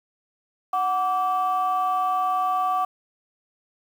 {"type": "tone pair together", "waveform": "sine", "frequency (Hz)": [740, 1159.2], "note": ["F#5", "D6"], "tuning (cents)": [0, -23], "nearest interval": "minor sixth", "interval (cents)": 777, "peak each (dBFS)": -22, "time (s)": [0.73, 2.85], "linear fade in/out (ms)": 5, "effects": ["tanh soft clip ceiling -15 dBFS", "8-bit"]}